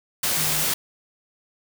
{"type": "tone in noise", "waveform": "sine", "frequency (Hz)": 155.56, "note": "D#3", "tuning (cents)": 0, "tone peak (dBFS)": -33, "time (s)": [0.37, 0.64], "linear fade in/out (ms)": 5, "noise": "white", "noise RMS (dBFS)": -23, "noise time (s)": [0.23, 0.74], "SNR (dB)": -13, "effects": []}